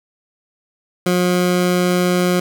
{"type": "tone", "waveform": "20% pulse", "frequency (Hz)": 179.3, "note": "F3", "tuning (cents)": 46, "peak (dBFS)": -9, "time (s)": [1.06, 2.4], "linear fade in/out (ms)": 5, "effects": []}